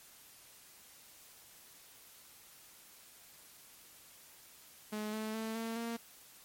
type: tone with pitch steps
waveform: sawtooth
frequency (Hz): 212.7 / 217.3 / 222 / 226.8 / 231.7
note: G#3 / A3 / A3 / A#3 / A#3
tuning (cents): +42 / -21 / +16 / -47 / -10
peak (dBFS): -33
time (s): 4.92-5.97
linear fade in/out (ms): 10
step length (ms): 210
effects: white hiss -58 dBFS RMS until 6.44 s + MP3 64 kbps